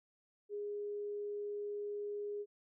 sine tone, 412.1 Hz, G#4, 13 cents flat, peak -38 dBFS, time 0.49-2.46 s, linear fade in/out 50 ms, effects none

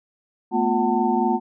sine tone cluster, 220.4 / 244.2 / 353.9 / 753 / 894 Hz, A3 / B3 / F4 / F#5 / A5, +3 / -19 / +23 / +30 / +27 cents, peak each -24 dBFS, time 0.51-1.4 s, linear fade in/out 50 ms, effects none

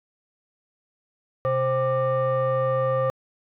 sine tone with frequency modulation, 527 Hz, C5, 12 cents sharp, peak -19 dBFS, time 1.45-3.1 s, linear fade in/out 0 ms, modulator 656 Hz, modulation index 0.86, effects tanh soft clip ceiling -15 dBFS

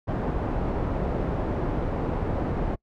pink low-pass noise, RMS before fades -27 dBFS, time 0.07-2.76 s, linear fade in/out 20 ms, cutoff 790 Hz, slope 12 dB/octave, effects noise-tail reverb RT60 0.1 s tail -26 dB re dry

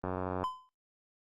click train, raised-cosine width 1 ms, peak -20 dBFS, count 37, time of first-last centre 0.04-0.431 s, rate 92.1 Hz
triangle tone with exponential decay, 1019 Hz, C6, 46 cents flat, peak -26 dBFS, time 0.44-0.69 s, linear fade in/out 0 ms, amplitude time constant 54 ms
effects noise-tail reverb RT60 0.3 s tail -26 dB re dry + Opus 24 kbps

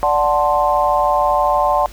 sine chord, D dominant seventh, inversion none, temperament equal, 587.3 / 740 / 880 / 1046.5 Hz, D5 / F#5 / A5 / C6, 0 / 0 / 0 / 0 cents, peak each -18 dBFS, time 0.03-1.86 s, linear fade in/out 0 ms, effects added 50 Hz sine -33 dBFS peak until 1.92 s + pink hiss -41 dBFS RMS until 1.92 s

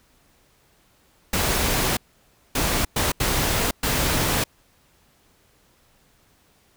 pink noise bursts at uneven times, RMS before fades -22 dBFS, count 5, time 1.33-1.97 / 2.55-2.85 / 2.96-3.12 / 3.2-3.71 / 3.83-4.44 s, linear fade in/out 5 ms, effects pink hiss -60 dBFS RMS until 6.76 s

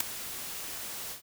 white noise with ADSR envelope, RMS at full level -22 dBFS, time 0-1.22 s, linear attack 5 ms, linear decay 5 ms, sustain -17 dB, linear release 110 ms, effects none

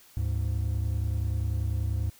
triangle tone pair together, 73.5 / 103.83 Hz, D2 / G#2, +2 / 0 cents, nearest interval tritone, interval 598 cents, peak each -26 dBFS, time 0.17-2.1 s, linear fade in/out 0 ms, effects tanh soft clip ceiling -17 dBFS + white hiss -56 dBFS RMS until 2.19 s

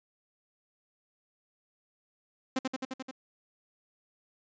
sawtooth tone with echo, 261.6 Hz, C4, in tune, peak -23 dBFS, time 2.56-2.59 s, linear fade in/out 5 ms, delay 87 ms, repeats 6, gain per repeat -2 dB, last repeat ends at 3.112 s, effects resampled to 16000 Hz

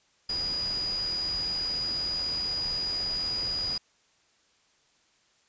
sine tone in noise, 4908 Hz, D#8, 25 cents flat, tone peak -28 dBFS, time 0.29-3.78 s, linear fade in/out 5 ms, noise pink, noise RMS -41 dBFS, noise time 0.29-3.78 s, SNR +10 dB, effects white hiss -66 dBFS RMS until 5.48 s + resampled to 16000 Hz

